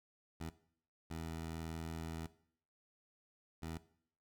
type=tone bursts at uneven times; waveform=15% pulse; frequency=81.3 Hz; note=E2; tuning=23 cents flat; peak=-36 dBFS; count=3; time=0.4-0.5 / 1.1-2.27 / 3.62-3.78 s; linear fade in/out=10 ms; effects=noise-tail reverb RT60 0.6 s tail -17 dB re dry